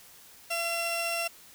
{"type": "tone pair together", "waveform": "sawtooth", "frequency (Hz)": [677, 2723], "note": ["E5", "F7"], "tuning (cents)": [46, -44], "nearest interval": "2 octaves", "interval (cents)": 2410, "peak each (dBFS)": -28, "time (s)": [0.5, 1.28], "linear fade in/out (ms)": 10, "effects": ["white hiss -53 dBFS RMS until 1.54 s"]}